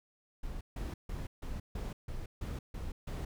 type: noise bursts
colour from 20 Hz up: brown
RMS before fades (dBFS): -39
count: 9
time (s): 0.43-3.25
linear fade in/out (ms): 5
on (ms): 180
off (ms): 150
effects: none